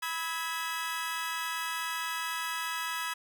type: chord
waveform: 25% pulse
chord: E major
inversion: second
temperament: equal with one note detuned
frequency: 987.8 / 1291.4 / 1661.2 Hz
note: B5 / E6 / G#6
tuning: 0 / -36 / 0 cents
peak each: -33 dBFS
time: 0.02-3.14 s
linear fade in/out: 10 ms
effects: none